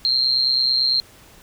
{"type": "tone with amplitude modulation", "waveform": "sine", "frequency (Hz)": 4186, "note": "C8", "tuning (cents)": 0, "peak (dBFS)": -12, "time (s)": [0.05, 1], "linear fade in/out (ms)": 0, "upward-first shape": "sine", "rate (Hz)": 129, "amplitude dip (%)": 85, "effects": ["pink hiss -48 dBFS RMS until 1.42 s"]}